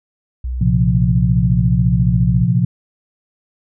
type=tone; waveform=sine; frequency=62.1 Hz; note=B1; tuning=10 cents sharp; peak=-19 dBFS; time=0.44-2.44 s; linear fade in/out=5 ms
type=chord; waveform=sine; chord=Bb suspended second; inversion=none; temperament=equal; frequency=116.54 / 130.81 / 174.61 Hz; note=Bb2 / C3 / F3; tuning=0 / 0 / 0 cents; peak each=-16 dBFS; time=0.61-2.65 s; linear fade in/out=5 ms
effects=none